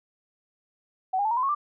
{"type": "tone with pitch steps", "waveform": "sine", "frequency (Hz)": [752, 810.6, 873.9, 942, 1015.5, 1094.7, 1180], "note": ["F#5", "G#5", "A5", "A#5", "B5", "C#6", "D6"], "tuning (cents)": [28, -42, -12, 18, 48, -22, 8], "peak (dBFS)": -22, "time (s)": [1.13, 1.55], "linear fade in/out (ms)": 10, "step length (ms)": 60, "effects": []}